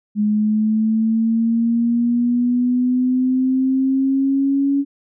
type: linear sweep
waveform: sine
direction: up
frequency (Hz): 208.5 to 280.8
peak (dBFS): -14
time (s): 0.15-4.85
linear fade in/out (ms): 50
effects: none